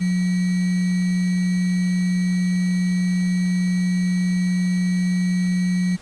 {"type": "tone with sample-and-hold", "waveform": "sine", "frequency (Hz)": 180.9, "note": "F#3", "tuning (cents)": -39, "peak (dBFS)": -17, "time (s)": [0, 5.97], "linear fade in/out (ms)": 20, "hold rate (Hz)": 2100, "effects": ["pink hiss -46 dBFS RMS until 6.01 s", "resampled to 22050 Hz"]}